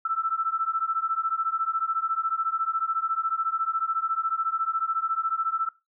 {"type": "beating tone pair", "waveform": "sine", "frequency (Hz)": [1318, 1332], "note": ["E6", "E6"], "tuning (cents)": [-1, 18], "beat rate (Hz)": 14, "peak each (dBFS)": -27, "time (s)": [0.05, 5.69], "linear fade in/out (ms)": 5, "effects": ["noise-tail reverb RT60 0.2 s tail -17 dB re dry"]}